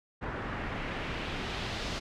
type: noise with low-pass filter sweep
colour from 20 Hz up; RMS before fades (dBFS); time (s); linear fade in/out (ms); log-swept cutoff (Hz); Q
pink; -36; 0.21-2; 20; 1500 to 4700; 1.4
effects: none